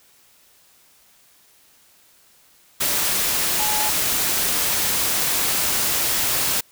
sine tone in noise, 850 Hz, G#5, 40 cents sharp, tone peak -26 dBFS, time 3.59-3.9 s, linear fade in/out 10 ms, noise white, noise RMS -21 dBFS, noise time 2.8-6.61 s, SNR -8 dB, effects white hiss -55 dBFS RMS until 6.71 s

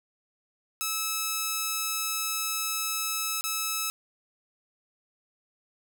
5% pulse tone with dropouts, 1300 Hz, E6, 24 cents flat, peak -16 dBFS, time 0.81-3.9 s, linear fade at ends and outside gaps 0 ms, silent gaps 3.41-3.44 s, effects none

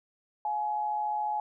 sine tone pair together, 709 / 843.1 Hz, F5 / G#5, +26 / +26 cents, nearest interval minor third, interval 300 cents, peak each -38 / -28 dBFS, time 0.45-1.4 s, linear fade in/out 2 ms, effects none

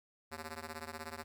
5% pulse ring-modulated tone, 158.1 Hz, D#3, 28 cents sharp, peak -29 dBFS, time 0.31-1.24 s, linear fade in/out 5 ms, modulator 70.9 Hz, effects none

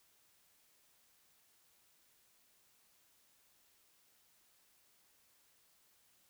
silence, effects white hiss -71 dBFS RMS until 6.29 s

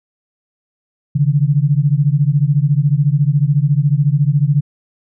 sine beating tone pair, 138.59 / 152.59 Hz, C#3 / D#3, 0 / -33 cents, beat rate 14 Hz, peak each -13 / -14 dBFS, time 1.15-4.61 s, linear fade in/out 10 ms, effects none

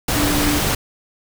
sine tone in noise, 293.7 Hz, D4, in tune, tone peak -20 dBFS, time 0.16-0.59 s, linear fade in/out 5 ms, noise pink, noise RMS -19 dBFS, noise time 0.08-0.75 s, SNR -4 dB, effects none

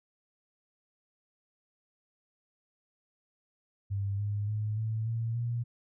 sine tone with pitch steps, 99.4 / 102.96 / 106.66 / 110.48 / 114.44 / 118.55 Hz, G2 / G#2 / G#2 / A2 / A#2 / A#2, +25 / -15 / +47 / +8 / -31 / +30 cents, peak -29 dBFS, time 3.9-5.64 s, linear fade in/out 20 ms, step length 290 ms, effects none

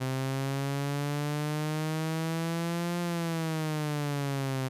sawtooth exponential two-way sweep, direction up then down, 130.1 to 174.61 to 130.1 Hz, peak -25 dBFS, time 0-4.69 s, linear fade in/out 20 ms, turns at 3 s, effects resampled to 32000 Hz

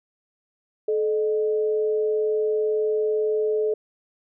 sine tone pair together, 431 / 611 Hz, A4 / D#5, -36 / -32 cents, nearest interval tritone, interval 604 cents, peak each -20 / -31 dBFS, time 0.88-3.74 s, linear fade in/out 5 ms, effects none

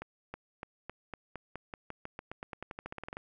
accelerating click train, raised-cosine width 0.5 ms, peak -25 dBFS, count 24, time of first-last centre 0.02-3.169 s, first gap 320 ms, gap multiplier 0.91, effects none

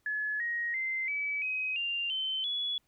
sine tone with pitch steps, 1707 / 1883.1 / 2077 / 2292 / 2528 / 2789 / 3077 / 3394 Hz, G#6 / A#6 / C7 / D7 / D#7 / F7 / G7 / G#7, +47 / +17 / -13 / -43 / +27 / -3 / -33 / +37 cents, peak -30 dBFS, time 0.06-2.78 s, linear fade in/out 2 ms, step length 340 ms, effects pink hiss -74 dBFS RMS until 2.87 s

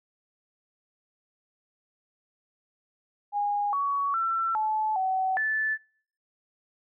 sine tone with pitch steps, 820 / 1124 / 1344 / 865 / 756 / 1748 Hz, G#5 / C#6 / E6 / A5 / F#5 / A6, -22 / +24 / +33 / -30 / +37 / -12 cents, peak -24 dBFS, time 3.32-5.78 s, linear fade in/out 50 ms, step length 410 ms, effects noise-tail reverb RT60 0.6 s tail -25 dB re dry

